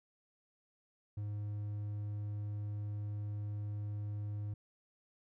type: tone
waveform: triangle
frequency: 103.83 Hz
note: G#2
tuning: in tune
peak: -35 dBFS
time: 1.17-4.54 s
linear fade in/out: 5 ms
effects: none